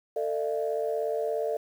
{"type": "tone cluster", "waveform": "sine", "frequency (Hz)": [448.1, 602, 679], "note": ["A4", "D5", "F5"], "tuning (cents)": [32, 43, -49], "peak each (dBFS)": [-29, -30, -33], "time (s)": [0.16, 1.57], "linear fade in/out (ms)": 5, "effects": ["tanh soft clip ceiling -17 dBFS", "9-bit"]}